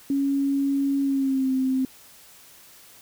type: tone with pitch glide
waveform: sine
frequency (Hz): 277.2 to 261.6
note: C#4 to C4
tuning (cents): 0 to 0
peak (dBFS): -20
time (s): 0.1-1.85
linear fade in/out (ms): 2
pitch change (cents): -100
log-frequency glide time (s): 1.01-1.52
effects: white hiss -50 dBFS RMS until 3.01 s